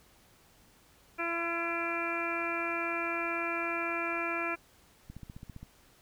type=harmonic tone; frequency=338 Hz; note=E4; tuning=43 cents sharp; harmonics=1 / 2 / 3 / 4 / 5 / 6 / 7 / 8; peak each=-38 / -39 / -41 / -37 / -41 / -47 / -35 / -47 dBFS; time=1.18-4.56 s; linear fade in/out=20 ms
type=click train; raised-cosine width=5 ms; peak=-32 dBFS; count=9; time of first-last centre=5.1-5.63 s; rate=15.1 Hz
effects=pink hiss -62 dBFS RMS until 6.01 s

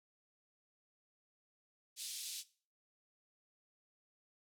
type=band-pass noise; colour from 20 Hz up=pink; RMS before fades=-45 dBFS; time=1.96-2.44 s; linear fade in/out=50 ms; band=3400 to 12000 Hz; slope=24 dB/octave; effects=noise-tail reverb RT60 0.4 s tail -18 dB re dry

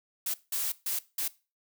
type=noise bursts at uneven times; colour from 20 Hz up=blue; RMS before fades=-31 dBFS; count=4; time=0.26-0.34 / 0.52-0.72 / 0.86-0.99 / 1.18-1.28 s; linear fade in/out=5 ms; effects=noise-tail reverb RT60 0.3 s tail -19 dB re dry

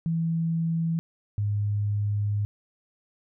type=tone pair in turn; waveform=sine; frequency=164.81 / 103.23 Hz; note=E3 / G#2; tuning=0 / -10 cents; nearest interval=minor sixth; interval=810 cents; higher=first; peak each=-23 dBFS; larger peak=neither; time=0.06-0.99 / 1.38-2.45 s; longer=second; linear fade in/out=0 ms; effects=none

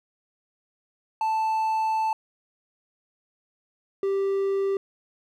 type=tone pair in turn; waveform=triangle; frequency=880 / 392 Hz; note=A5 / G4; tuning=0 / 0 cents; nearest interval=octave + major second; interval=1400 cents; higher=first; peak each=-20 dBFS; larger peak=neither; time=1.21-2.13 / 4.03-4.77 s; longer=first; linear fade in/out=2 ms; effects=none

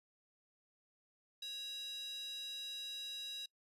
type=tone with high-pass filter; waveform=square; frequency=554.4 Hz; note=C#5; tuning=in tune; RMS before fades=-45 dBFS; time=1.42-3.46 s; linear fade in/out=5 ms; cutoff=3700 Hz; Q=7.9; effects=noise-tail reverb RT60 0.1 s tail -24 dB re dry + resampled to 32000 Hz

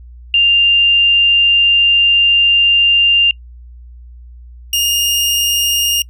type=tone pair in turn; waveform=sine / sawtooth; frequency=2794 / 2833 Hz; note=F7 / F7; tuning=0 / +24 cents; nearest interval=unison; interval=24 cents; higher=second; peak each=-7 / -9 dBFS; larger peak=first; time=0.34-3.31 / 4.73-6.02 s; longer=first; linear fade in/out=2 ms; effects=noise-tail reverb RT60 0.1 s tail -26 dB re dry + added 60 Hz sine -33 dBFS peak until 6.09 s

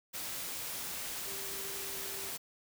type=tone in noise; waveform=sine; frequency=392 Hz; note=G4; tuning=in tune; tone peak=-49 dBFS; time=1.25-2.31 s; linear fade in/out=20 ms; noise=white; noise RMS=-40 dBFS; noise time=0.13-2.38 s; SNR=-12 dB; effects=none

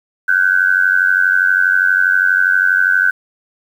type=tone with amplitude modulation; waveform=sine; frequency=1522 Hz; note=F#6; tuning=48 cents sharp; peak=-6 dBFS; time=0.28-3.11 s; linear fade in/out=10 ms; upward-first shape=sine; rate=92.4 Hz; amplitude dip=85%; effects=7-bit

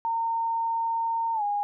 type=tone with pitch glide; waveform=sine; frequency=915 to 819.9 Hz; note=A#5 to G#5; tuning=-32 to -22 cents; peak=-24 dBFS; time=0.05-1.63 s; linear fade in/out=0 ms; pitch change=-190 cents; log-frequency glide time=1.34-1.43 s; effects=none

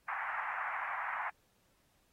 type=band-pass noise; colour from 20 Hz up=pink; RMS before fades=-38 dBFS; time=0.08-1.3 s; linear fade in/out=5 ms; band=790 to 2100 Hz; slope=48 dB/octave; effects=pink hiss -73 dBFS RMS until 2.12 s + AAC 48 kbps

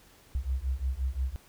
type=beating tone pair; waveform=sine; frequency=62.6 / 68.3 Hz; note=B1 / C#2; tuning=+24 / -25 cents; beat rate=5.7 Hz; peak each=-31 dBFS; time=0.35-1.36 s; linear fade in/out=0 ms; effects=pink hiss -58 dBFS RMS until 1.48 s

